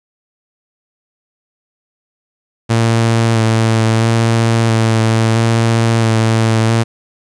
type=tone with vibrato; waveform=sawtooth; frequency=113.3 Hz; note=A#2; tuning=49 cents flat; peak=-6 dBFS; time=2.69-6.84 s; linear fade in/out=20 ms; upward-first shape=square; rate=0.75 Hz; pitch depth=17 cents each way; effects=resampled to 22050 Hz + 8-bit